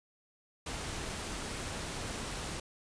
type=noise; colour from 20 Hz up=pink; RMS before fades=-39 dBFS; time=0.66-2.6 s; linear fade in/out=5 ms; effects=resampled to 22050 Hz